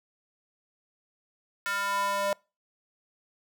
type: tone with high-pass filter sweep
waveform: square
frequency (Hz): 200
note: G3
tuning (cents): +35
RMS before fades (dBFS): -29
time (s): 1.66-2.33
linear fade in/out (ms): 0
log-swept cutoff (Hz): 1500 to 650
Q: 3.4
effects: noise-tail reverb RT60 0.3 s tail -26 dB re dry